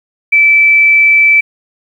sine tone, 2318 Hz, D7, 23 cents flat, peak -4 dBFS, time 0.32-1.41 s, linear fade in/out 10 ms, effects 7-bit

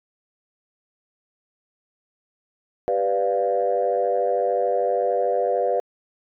sine chord, G dominant seventh, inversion none, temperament equal, 392 / 493.9 / 587.3 / 698.5 Hz, G4 / B4 / D5 / F5, 0 / 0 / 0 / 0 cents, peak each -27 / -22 / -24 / -24 dBFS, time 2.88-5.8 s, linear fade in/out 0 ms, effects tanh soft clip ceiling -10 dBFS

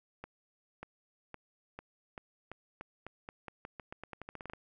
accelerating click train, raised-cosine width 0.5 ms, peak -28 dBFS, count 22, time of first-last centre 0.24-4.535 s, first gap 590 ms, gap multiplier 0.87, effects none

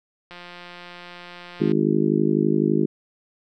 click train, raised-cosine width 0.3 ms, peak -24 dBFS, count 249, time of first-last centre 0.31-1.719 s, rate 176 Hz
harmonic tone, 51.91 Hz, G#1, in tune, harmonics 3 / 4 / 5 / 6 / 7 / 8, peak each -25 / -23 / -27 / -23 / -23 / -27 dBFS, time 1.6-2.86 s, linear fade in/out 10 ms
effects none

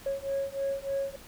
sine beating tone pair, 548 / 551.3 Hz, C#5 / C#5, -20 / -10 cents, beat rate 3.3 Hz, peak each -31 dBFS, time 0.06-1.16 s, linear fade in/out 5 ms, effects tanh soft clip ceiling -24 dBFS + pink hiss -50 dBFS RMS until 1.27 s

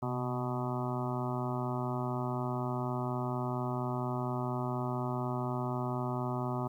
harmonic tone with a mistuned harmonic, 124.2 Hz, B2, 10 cents sharp, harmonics 1 / 2 / 3 / 5 / 6 / 7 / 8 / 9 / 10, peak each -35 / -38 / -40 / -42 / -43 / -43 / -44 / -45 / -45 dBFS, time 0.02-6.68 s, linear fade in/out 10 ms, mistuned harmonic 1, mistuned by +62 cents, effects 11-bit

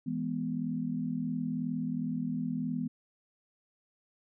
sine chord, E major, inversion none, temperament equal, 164.81 / 207.7 / 246.9 Hz, E3 / G#3 / B3, 0 / 0 / 0 cents, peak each -36 / -37 / -33 dBFS, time 0.06-2.88 s, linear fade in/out 10 ms, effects none

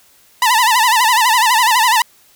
sawtooth tone with vibrato, 939 Hz, A#5, 12 cents sharp, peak -6 dBFS, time 0.42-2.02 s, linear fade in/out 2 ms, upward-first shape sine, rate 12 Hz, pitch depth 140 cents each way, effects white hiss -50 dBFS RMS until 2.35 s

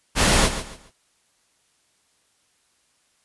pink noise with echo, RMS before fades -17 dBFS, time 0.15-0.5 s, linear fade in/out 50 ms, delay 140 ms, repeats 3, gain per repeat -11 dB, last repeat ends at 0.92 s, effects white hiss -65 dBFS RMS until 3.24 s + resampled to 24000 Hz

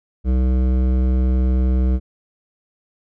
triangle tone with hard clipping, 63.6 Hz, C2, 48 cents flat, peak -16 dBFS, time 0.24-2 s, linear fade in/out 50 ms, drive 17 dB, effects none

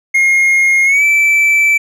triangle tone with pitch glide, 2142 to 2322 Hz, C7 to D7, +40 to -20 cents, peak -6 dBFS, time 0.14-1.78 s, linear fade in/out 10 ms, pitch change +140 cents, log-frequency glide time 0.85-1.04 s, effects none

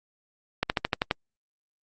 slowing click train, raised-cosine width 0.3 ms, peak -7 dBFS, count 7, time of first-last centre 0.63-1.111 s, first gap 69 ms, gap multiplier 1.06, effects Opus 48 kbps

